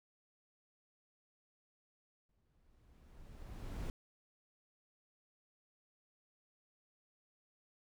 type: noise with exponential growth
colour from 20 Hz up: brown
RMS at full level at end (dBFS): -39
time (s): 2.29-3.9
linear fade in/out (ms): 1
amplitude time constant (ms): 350
effects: none